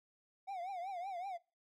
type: tone with vibrato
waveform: triangle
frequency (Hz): 740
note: F#5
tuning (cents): 0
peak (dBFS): -38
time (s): 0.47-1.38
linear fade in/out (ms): 20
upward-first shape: triangle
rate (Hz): 5.3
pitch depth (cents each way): 160
effects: noise-tail reverb RT60 0.3 s tail -23 dB re dry